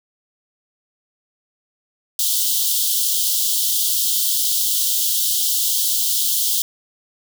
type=high-pass noise; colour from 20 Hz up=white; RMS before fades=-19 dBFS; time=2.19-6.62 s; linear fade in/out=2 ms; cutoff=3000 Hz; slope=96 dB/octave; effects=none